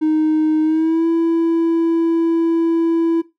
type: tone with pitch glide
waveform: triangle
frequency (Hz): 311.1 to 331.5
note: D#4 to E4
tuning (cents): 0 to +10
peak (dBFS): -10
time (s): 0.01-3.22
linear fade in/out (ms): 20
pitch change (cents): +110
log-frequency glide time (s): 0.62-1.07
effects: noise-tail reverb RT60 0.2 s tail -17 dB re dry + tanh soft clip ceiling -8 dBFS